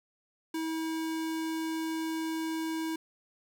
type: tone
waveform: square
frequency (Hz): 321.7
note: E4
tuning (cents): -42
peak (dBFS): -32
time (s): 0.54-2.96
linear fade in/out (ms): 5
effects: 10-bit